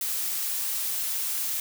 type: noise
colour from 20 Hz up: blue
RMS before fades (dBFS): -29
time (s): 0.01-1.6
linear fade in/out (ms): 2
effects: none